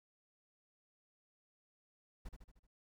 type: noise with echo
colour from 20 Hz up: brown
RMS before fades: -45 dBFS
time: 2.25-2.29 s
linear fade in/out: 10 ms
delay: 76 ms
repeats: 5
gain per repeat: -5 dB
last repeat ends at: 2.67 s
effects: none